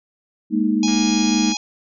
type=chord; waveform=sine; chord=Ab suspended second; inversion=none; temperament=equal; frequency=207.7 / 233.1 / 311.1 Hz; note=Ab3 / Bb3 / Eb4; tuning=0 / 0 / 0 cents; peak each=-20 dBFS; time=0.5-1.55 s; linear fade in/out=50 ms
type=harmonic tone; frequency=830 Hz; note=G#5; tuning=1 cent flat; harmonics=1 / 3 / 4 / 5 / 6 / 7 / 8; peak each=-30 / -30 / -30 / -30 / -30 / -30 / -30 dBFS; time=0.83-1.57 s; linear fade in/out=2 ms
type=click train; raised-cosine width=0.3 ms; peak=-21 dBFS; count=152; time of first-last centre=0.88-1.52 s; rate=236 Hz
effects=none